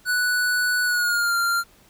square tone with pitch glide, 1480 to 1388.9 Hz, F#6 to F6, 0 to -10 cents, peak -20 dBFS, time 0.05-1.64 s, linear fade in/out 50 ms, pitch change -110 cents, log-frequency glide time 0.84-1.35 s, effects pink hiss -55 dBFS RMS until 1.89 s

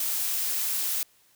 blue noise, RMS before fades -28 dBFS, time 0-1.03 s, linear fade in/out 2 ms, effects white hiss -62 dBFS RMS until 1.35 s

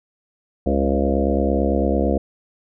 harmonic tone with a mistuned harmonic, 68.9 Hz, C#2, 10 cents flat, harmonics 1 / 3 / 4 / 5 / 6 / 7 / 8 / 9 / 10, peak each -22 / -23 / -24 / -25 / -30 / -25 / -26 / -29 / -29 dBFS, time 0.66-2.18 s, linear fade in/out 5 ms, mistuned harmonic 8, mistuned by -26 cents, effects none

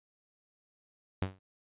sawtooth tone with exponential decay, 94.9 Hz, F#2, 44 cents sharp, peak -23 dBFS, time 1.22-1.39 s, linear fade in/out 0 ms, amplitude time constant 35 ms, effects resampled to 8000 Hz

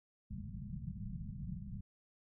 white low-pass noise, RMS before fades -44 dBFS, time 0.3-1.81 s, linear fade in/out 10 ms, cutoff 210 Hz, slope 96 dB/octave, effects none

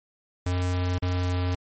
square tone with dropouts, 90.1 Hz, F#2, 45 cents flat, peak -24 dBFS, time 0.46-1.55 s, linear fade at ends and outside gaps 5 ms, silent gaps 0.984-1.023 s, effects MP3 32 kbps

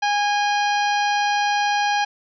harmonic tone with a mistuned harmonic, 822 Hz, G#5, 18 cents flat, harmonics 1 / 2 / 3 / 4 / 5 / 6 / 7, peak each -19 / -25 / -29 / -31 / -33 / -35 / -36 dBFS, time 0.02-2.05 s, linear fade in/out 10 ms, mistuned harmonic 4, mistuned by -56 cents, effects none

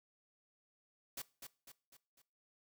white noise with echo, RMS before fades -44 dBFS, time 1.17-1.22 s, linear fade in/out 5 ms, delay 250 ms, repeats 4, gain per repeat -6 dB, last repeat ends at 2.22 s, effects noise-tail reverb RT60 0.4 s tail -21 dB re dry

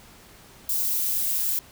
violet noise with high-pass filter sweep, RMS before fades -25 dBFS, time 0.69-1.59 s, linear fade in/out 2 ms, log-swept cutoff 3700 to 780 Hz, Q 0.76, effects pink hiss -50 dBFS RMS until 1.71 s

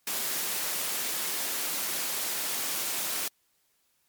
white high-pass noise, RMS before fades -31 dBFS, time 0.07-3.28 s, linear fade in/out 2 ms, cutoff 200 Hz, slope 12 dB/octave, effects white hiss -71 dBFS RMS until 4.08 s + MP3 96 kbps

